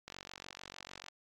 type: click train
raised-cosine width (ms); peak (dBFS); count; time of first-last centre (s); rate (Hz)
0.2; -27; 48; 0.08-1.084; 46.8
effects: AAC 48 kbps